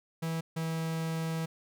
45% pulse tone pair in turn, 163.3 / 162.42 Hz, E3 / E3, -16 / -25 cents, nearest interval unison, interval 9 cents, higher first, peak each -31 / -31 dBFS, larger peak neither, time 0.22-0.41 / 0.56-1.46 s, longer second, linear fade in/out 10 ms, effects none

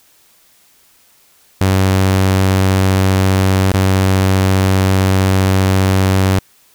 sawtooth tone with dropouts, 95.2 Hz, F#2, 50 cents sharp, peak -6 dBFS, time 1.61-6.39 s, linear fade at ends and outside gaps 0 ms, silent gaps 3.717-3.739 s, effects white hiss -51 dBFS RMS until 6.74 s

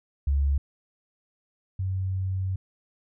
sine tone pair in turn, 69.9 / 94.5 Hz, C#2 / F#2, +15 / +37 cents, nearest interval perfect fourth, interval 522 cents, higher second, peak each -20 / -25 dBFS, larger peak first, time 0.27-0.58 / 1.79-2.56 s, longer second, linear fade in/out 5 ms, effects none

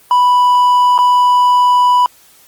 triangle tone with dropouts, 987.8 Hz, B5, in tune, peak -5 dBFS, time 0.11-2.06 s, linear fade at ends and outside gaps 1 ms, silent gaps 0.979-0.988 s, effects white hiss -46 dBFS RMS until 2.47 s + Opus 32 kbps

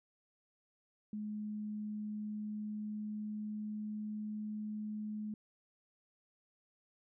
sine tone with pitch glide, 211.2 to 212.5 Hz, G#3 to G#3, +29 to +40 cents, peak -38 dBFS, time 1.13-5.34 s, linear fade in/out 2 ms, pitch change +11 cents, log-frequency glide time 2.06-4.42 s, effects none

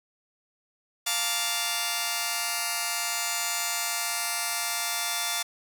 5% pulse chord, Bb major seventh, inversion second, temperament just, 699.2 / 874.1 / 932.3 / 1165.4 Hz, F5 / A5 / Bb5 / D6, +2 / -12 / 0 / -14 cents, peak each -19 / -22 / -23 / -20 dBFS, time 1.06-5.43 s, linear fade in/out 10 ms, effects none

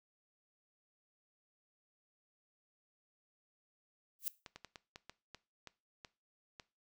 violet noise with exponential growth, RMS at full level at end -33 dBFS, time 4.19-4.28 s, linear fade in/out 0 ms, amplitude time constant 18 ms
clicks, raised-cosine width 0.2 ms, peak -31 dBFS, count 10, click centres 4.462 / 4.56 / 4.647 / 4.758 / 4.959 / 5.096 / 5.347 / 5.673 / 6.048 / 6.598 s
effects noise-tail reverb RT60 0.3 s tail -19 dB re dry

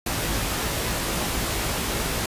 pink noise with comb filter, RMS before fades -26 dBFS, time 0.06-2.26 s, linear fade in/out 5 ms, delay 18 ms, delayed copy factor +0.55, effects resampled to 32000 Hz

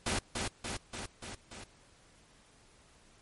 pink noise with echo, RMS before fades -32 dBFS, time 0.06-0.19 s, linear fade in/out 5 ms, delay 290 ms, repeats 5, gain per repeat -3 dB, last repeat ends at 1.64 s, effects pink hiss -62 dBFS RMS until 3.21 s + MP3 48 kbps

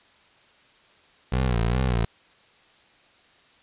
20% pulse tone with vibrato, 60.6 Hz, B1, 32 cents flat, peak -16 dBFS, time 1.32-2.05 s, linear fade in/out 5 ms, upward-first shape sine, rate 2.5 Hz, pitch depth 130 cents each way, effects white hiss -57 dBFS RMS until 3.62 s + resampled to 8000 Hz

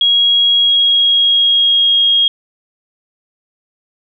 sine tone with pitch glide, 3300 to 3266 Hz, G#7 to G#7, -12 to -30 cents, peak -8 dBFS, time 0.01-2.28 s, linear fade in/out 2 ms, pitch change -18 cents, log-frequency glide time 0.6-2 s, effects none

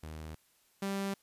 sawtooth tone pair in turn, 78.2 / 196.63 Hz, D#2 / G3, +9 / +6 cents, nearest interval octave + major third, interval 1597 cents, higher second, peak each -38 / -29 dBFS, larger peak second, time 0.03-0.35 / 0.82-1.14 s, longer neither, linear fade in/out 5 ms, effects white hiss -69 dBFS RMS until 1.22 s + resampled to 32000 Hz

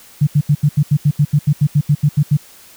sine tone bursts, 146.6 Hz, D3, 3 cents flat, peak -8 dBFS, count 16, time 0.21-2.371 s, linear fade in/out 10 ms, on 61 ms, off 79 ms, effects white hiss -43 dBFS RMS until 2.76 s

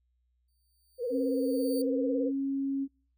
10% pulse tone with exponential growth, 4591 Hz, D8, 40 cents flat, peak -32 dBFS, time 0.48-1.82 s, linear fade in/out 5 ms, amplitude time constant 290 ms
sine tone with vibrato, 487.4 Hz, B4, 23 cents flat, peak -29 dBFS, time 0.98-2.32 s, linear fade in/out 50 ms, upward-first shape sine, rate 18 Hz, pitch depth 98 cents each way
sine tone with pitch glide, 270.1 to 273.6 Hz, C#4 to C#4, -45 to -23 cents, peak -28 dBFS, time 1.1-2.88 s, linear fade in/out 50 ms, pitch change +22 cents, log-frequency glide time 1.85-2.24 s
effects noise-tail reverb RT60 0.4 s tail -26 dB re dry + added 61 Hz sine -70 dBFS peak until 3.17 s

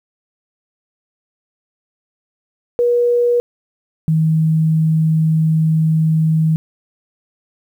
sine tone pair in turn, 481.3 / 158.91 Hz, B4 / D#3, -45 / +37 cents, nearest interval octave + perfect fifth, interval 1918 cents, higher first, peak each -11 / -11 dBFS, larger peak neither, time 2.79-3.4 / 4.08-6.56 s, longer second, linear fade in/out 0 ms, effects 8-bit

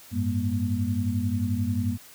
sine tone cluster, 95.4 / 106.7 / 202.9 / 239.2 Hz, G2 / G#2 / G#3 / A#3, -47 / +47 / -40 / +45 cents, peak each -27 / -30 / -33 / -28 dBFS, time 0.11-1.98 s, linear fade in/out 50 ms, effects white hiss -49 dBFS RMS until 2.14 s

